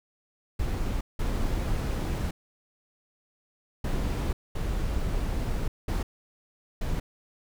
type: noise bursts at uneven times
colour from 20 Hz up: brown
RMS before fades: -28 dBFS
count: 6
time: 0.59-1.01 / 1.19-2.31 / 3.84-4.33 / 4.55-5.68 / 5.88-6.03 / 6.81-7 s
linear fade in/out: 5 ms
effects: none